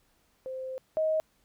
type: tone pair in turn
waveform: sine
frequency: 521 / 629.5 Hz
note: C5 / D#5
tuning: -7 / +20 cents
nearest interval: minor third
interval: 327 cents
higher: second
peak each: -34 / -24 dBFS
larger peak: second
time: 0.46-0.78 / 0.97-1.2 s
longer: first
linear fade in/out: 0 ms
effects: pink hiss -69 dBFS RMS until 1.44 s